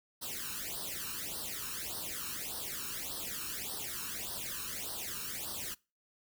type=noise with flanger; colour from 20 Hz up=white; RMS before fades=-40 dBFS; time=0.21-5.75 s; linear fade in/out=20 ms; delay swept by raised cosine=0.21 to 0.75 ms; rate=1.7 Hz; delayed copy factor=+0.95; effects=noise-tail reverb RT60 0.3 s tail -24 dB re dry